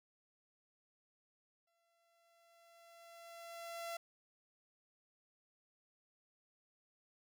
sawtooth tone with exponential growth, 677 Hz, E5, 46 cents sharp, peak -37 dBFS, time 1.67-3.97 s, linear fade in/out 5 ms, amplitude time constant 500 ms, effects none

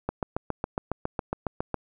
click train, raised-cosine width 1 ms, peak -13 dBFS, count 13, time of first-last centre 0.09-1.743 s, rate 7.26 Hz, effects none

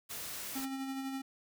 white noise, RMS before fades -42 dBFS, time 0.09-0.66 s, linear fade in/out 20 ms
square tone with tremolo, 268.1 Hz, C4, 42 cents sharp, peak -36 dBFS, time 0.55-1.22 s, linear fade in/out 10 ms, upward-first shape sine, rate 12 Hz, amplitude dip 35%
effects none

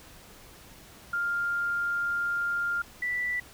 sine tone pair in turn, 1400 / 1969.6 Hz, F6 / B6, +4 / -5 cents, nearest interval tritone, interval 591 cents, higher second, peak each -26 / -27 dBFS, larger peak first, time 1.13-2.82 / 3.02-3.4 s, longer first, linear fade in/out 5 ms, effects pink hiss -51 dBFS RMS until 3.53 s

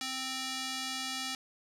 square tone with band-pass filter, 261.6 Hz, C4, in tune, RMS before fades -37 dBFS, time 0.01-1.35 s, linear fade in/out 2 ms, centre 4600 Hz, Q 1, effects none

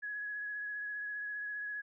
sine tone with vibrato, 1679 Hz, G#6, 18 cents sharp, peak -37 dBFS, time 0.02-1.82 s, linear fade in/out 20 ms, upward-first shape triangle, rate 15 Hz, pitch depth 20 cents each way, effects none

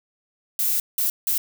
violet noise bursts at uneven times, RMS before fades -22 dBFS, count 3, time 0.59-0.8 / 0.98-1.1 / 1.27-1.38 s, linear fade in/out 2 ms, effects none

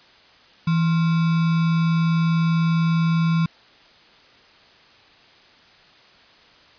sine tone with sample-and-hold, 164.81 Hz, E3, in tune, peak -16 dBFS, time 0.67-3.46 s, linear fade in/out 5 ms, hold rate 1225 Hz, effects white hiss -51 dBFS RMS until 6.78 s + resampled to 11025 Hz

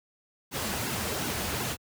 pink noise with flanger, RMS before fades -31 dBFS, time 0.51-1.77 s, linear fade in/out 50 ms, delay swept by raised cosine 1.6 to 7.5 ms, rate 2.7 Hz, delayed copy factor -0.9, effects high-pass 80 Hz 12 dB/octave

